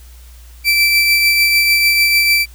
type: tone with tremolo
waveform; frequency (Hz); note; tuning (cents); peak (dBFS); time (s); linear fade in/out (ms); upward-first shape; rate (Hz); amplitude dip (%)
30% pulse; 2332; D7; -13; -6; 0.64-2.46; 50; triangle; 6.7; 35
effects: added 60 Hz sine -36 dBFS peak until 2.54 s + white hiss -47 dBFS RMS until 2.54 s